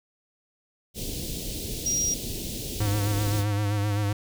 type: band-stop noise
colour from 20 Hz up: pink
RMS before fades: -33 dBFS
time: 0.94-3.45 s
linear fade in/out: 50 ms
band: 490 to 3200 Hz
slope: 24 dB/octave
type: tone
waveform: sine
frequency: 5710 Hz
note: F8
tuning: 37 cents sharp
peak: -23 dBFS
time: 1.86-2.14 s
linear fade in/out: 2 ms
type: tone with vibrato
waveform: square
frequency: 103.1 Hz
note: G#2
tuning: 12 cents flat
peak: -24 dBFS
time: 2.8-4.13 s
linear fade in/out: 5 ms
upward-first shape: sine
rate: 7.7 Hz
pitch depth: 47 cents each way
effects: none